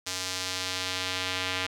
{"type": "tone with band-pass filter sweep", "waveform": "square", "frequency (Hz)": 92.5, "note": "F#2", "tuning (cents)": 0, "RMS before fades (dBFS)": -32, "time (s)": [0.06, 1.67], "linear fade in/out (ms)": 10, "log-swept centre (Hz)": [5700, 2900], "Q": 1.2, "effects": []}